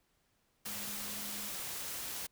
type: tone in noise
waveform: sine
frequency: 206.1 Hz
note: G#3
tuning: 13 cents flat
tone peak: -51 dBFS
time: 0.66-1.49 s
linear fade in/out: 10 ms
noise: white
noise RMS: -41 dBFS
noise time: 0.65-2.27 s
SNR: -13 dB
effects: pink hiss -75 dBFS RMS until 2.31 s